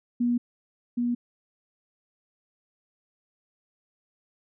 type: tone with echo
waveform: sine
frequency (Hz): 241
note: B3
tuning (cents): -42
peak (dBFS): -21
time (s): 0.2-0.38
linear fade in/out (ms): 10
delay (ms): 770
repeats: 1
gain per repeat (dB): -2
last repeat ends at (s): 1.15
effects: none